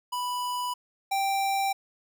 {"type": "tone pair in turn", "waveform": "square", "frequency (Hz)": [987.8, 784], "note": ["B5", "G5"], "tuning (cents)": [0, 0], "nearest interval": "major third", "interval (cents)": 400, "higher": "first", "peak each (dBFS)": [-29, -25], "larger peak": "second", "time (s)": [[0.12, 0.74], [1.11, 1.73]], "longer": "neither", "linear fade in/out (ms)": 10, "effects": []}